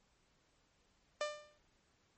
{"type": "tone with exponential decay", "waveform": "sawtooth", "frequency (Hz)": 597, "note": "D5", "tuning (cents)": 28, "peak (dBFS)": -29, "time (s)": [1.21, 1.58], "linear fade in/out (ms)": 1, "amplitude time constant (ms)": 79, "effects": ["pink hiss -74 dBFS RMS until 2.17 s", "MP3 32 kbps"]}